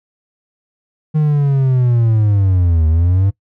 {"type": "linear two-way sweep", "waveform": "triangle", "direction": "down then up", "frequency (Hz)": [155.56, 77.78, 100.3], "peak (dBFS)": -8, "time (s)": [1.14, 3.31], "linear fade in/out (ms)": 20, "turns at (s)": 2.87, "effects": ["noise-tail reverb RT60 0.1 s tail -20 dB re dry"]}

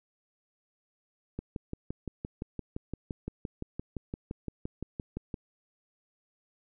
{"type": "click train", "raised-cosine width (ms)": 3, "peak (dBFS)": -22, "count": 24, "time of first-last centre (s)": [1.39, 5.342], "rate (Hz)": 5.82, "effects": []}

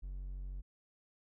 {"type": "tone", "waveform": "triangle", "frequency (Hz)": 46.49, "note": "F#1", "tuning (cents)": 9, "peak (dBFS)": -38, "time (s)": [0.02, 0.62], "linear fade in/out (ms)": 20, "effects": []}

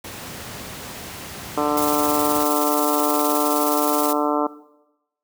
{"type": "noise", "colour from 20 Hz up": "pink", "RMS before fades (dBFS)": -34, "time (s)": [0.04, 2.44], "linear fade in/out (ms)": 5}
{"type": "harmonic tone", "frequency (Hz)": 148.1, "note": "D3", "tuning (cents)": 15, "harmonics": [2, 3, 4, 5, 6, 7, 8, 9], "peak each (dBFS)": [-23, -25, -26, -27, -28, -28, -29, -30], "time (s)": [1.57, 4.47], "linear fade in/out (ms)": 5}
{"type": "noise with tremolo", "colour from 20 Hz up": "blue", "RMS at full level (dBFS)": -25, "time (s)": [1.77, 4.13], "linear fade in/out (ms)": 2, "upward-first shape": "square", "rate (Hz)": 19, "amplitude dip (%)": 35}
{"effects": ["noise-tail reverb RT60 0.9 s tail -17 dB re dry", "high-pass 80 Hz 12 dB/octave"]}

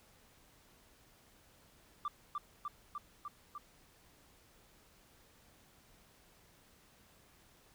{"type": "tone with echo", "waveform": "sine", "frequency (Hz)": 1180, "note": "D6", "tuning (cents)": 8, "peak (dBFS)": -32, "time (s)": [2.05, 2.08], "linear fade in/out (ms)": 2, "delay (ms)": 300, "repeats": 5, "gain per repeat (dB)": -2, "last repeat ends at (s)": 3.58, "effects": ["tanh soft clip ceiling -33 dBFS", "pink hiss -65 dBFS RMS until 7.74 s"]}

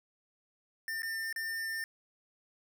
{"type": "tone with dropouts", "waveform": "square", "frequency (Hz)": 1801, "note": "A6", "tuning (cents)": 40, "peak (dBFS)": -35, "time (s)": [0.88, 1.84], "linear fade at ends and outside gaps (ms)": 1, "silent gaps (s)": [[1.021, 1.031], [1.327, 1.361]], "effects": []}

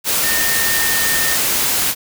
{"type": "tone in noise", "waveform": "sine", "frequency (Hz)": 1825, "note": "A#6", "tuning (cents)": -37, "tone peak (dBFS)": -20, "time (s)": [0.22, 1.38], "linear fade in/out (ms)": 50, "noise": "white", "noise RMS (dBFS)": -17, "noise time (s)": [0.04, 1.95], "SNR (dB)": -6, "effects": []}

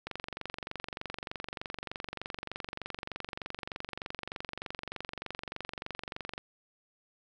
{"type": "click train", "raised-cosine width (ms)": 0.3, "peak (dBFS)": -21, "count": 148, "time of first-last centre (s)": [0.07, 6.379], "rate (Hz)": 23.3, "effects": []}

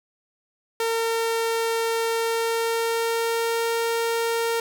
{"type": "tone with pitch glide", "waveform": "sawtooth", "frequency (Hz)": [456.2, 461], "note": ["A#4", "A#4"], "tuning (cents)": [-37, -19], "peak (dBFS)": -18, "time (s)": [0.8, 4.6], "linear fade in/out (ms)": 2, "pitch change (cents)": 18, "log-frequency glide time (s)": [2.04, 3.73], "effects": []}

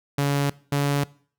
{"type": "tone pair in turn", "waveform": "sawtooth", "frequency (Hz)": [141.7, 142.42], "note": ["C#3", "C#3"], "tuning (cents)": [38, 47], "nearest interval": "unison", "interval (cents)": 9, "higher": "second", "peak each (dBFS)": -16, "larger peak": "neither", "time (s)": [[0.18, 0.5], [0.72, 1.04]], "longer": "neither", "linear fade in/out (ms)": 5, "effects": ["noise-tail reverb RT60 0.5 s tail -22 dB re dry"]}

